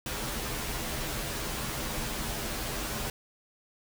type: noise with comb filter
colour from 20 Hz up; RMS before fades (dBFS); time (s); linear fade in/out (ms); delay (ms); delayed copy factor
pink; -34; 0.06-3.1; 2; 11; -0.9
effects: none